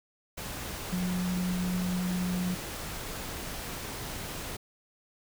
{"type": "tone in noise", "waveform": "sine", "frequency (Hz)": 180.9, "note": "F#3", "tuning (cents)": -39, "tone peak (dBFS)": -28, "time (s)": [0.92, 2.55], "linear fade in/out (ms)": 10, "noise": "pink", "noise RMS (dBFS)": -38, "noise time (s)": [0.37, 4.57], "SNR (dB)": 7, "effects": []}